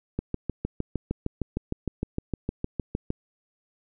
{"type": "click train", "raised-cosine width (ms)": 3, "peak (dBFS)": -14, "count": 20, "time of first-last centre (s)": [0.19, 3.104], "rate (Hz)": 6.52, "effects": []}